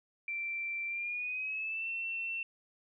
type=tone with pitch glide; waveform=sine; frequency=2349 to 2698 Hz; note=D7 to E7; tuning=0 to +40 cents; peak=-34 dBFS; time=0.28-2.43 s; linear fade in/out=2 ms; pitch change=+240 cents; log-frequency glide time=0.87-1.9 s; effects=none